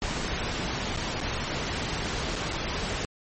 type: noise with dropouts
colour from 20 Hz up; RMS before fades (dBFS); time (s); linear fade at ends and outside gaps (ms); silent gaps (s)
pink; -30; 0.02-3.05; 0; 0.964-0.973 / 1.204-1.212 / 2.355-2.361 / 2.525-2.529
effects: low-pass 7000 Hz 12 dB/octave + MP3 32 kbps